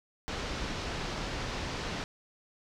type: low-pass noise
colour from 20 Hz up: pink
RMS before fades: -36 dBFS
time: 0.28-2.04 s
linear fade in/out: 0 ms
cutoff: 5700 Hz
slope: 24 dB/octave
effects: none